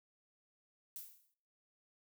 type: noise with exponential decay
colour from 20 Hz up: violet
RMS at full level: -44 dBFS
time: 0.96-1.34 s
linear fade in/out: 1 ms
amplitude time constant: 81 ms
effects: noise-tail reverb RT60 0.7 s tail -25 dB re dry